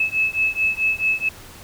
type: beating tone pair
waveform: sine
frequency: 2596 / 2600.6 Hz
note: E7 / E7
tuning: -27 / -24 cents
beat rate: 4.6 Hz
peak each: -21 dBFS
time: 0-1.29 s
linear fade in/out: 5 ms
effects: added 93 Hz sine -49 dBFS peak until 1.63 s + pink hiss -42 dBFS RMS until 1.63 s